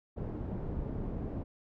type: low-pass noise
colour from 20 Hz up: pink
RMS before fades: -37 dBFS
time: 0.16-1.44 s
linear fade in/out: 20 ms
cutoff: 440 Hz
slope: 12 dB/octave
effects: none